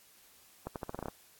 accelerating click train, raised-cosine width 1 ms, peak -23 dBFS, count 9, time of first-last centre 0.67-1.084 s, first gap 88 ms, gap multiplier 0.84, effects white hiss -61 dBFS RMS until 1.39 s + AAC 64 kbps

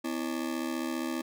40% pulse ring-modulated tone, 290 Hz, D4, 22 cents flat, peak -27 dBFS, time 0.04-1.22 s, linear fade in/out 10 ms, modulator 37.5 Hz, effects none

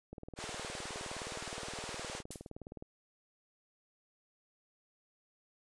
click train, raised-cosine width 2 ms, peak -32 dBFS, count 53, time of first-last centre 0.13-2.824 s, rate 19.3 Hz
pink band-pass noise, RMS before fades -44 dBFS, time 0.36-2.23 s, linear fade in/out 50 ms, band 400 to 9700 Hz, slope 48 dB/octave
blue noise with exponential decay, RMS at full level -39 dBFS, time 2.31-2.49 s, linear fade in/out 1 ms, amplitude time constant 38 ms
effects resampled to 24000 Hz

